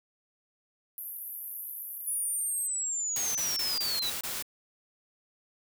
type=band-pass noise; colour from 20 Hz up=white; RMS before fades=-40 dBFS; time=0.98-2.67 s; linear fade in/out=0 ms; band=11000 to 14000 Hz; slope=96 dB/octave
type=linear sweep; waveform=sine; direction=down; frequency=9956 to 3853 Hz; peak=-29 dBFS; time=2.07-4.1 s; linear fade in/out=5 ms
type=noise bursts; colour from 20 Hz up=white; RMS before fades=-35 dBFS; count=6; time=3.16-4.425 s; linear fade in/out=2 ms; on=190 ms; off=25 ms
effects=none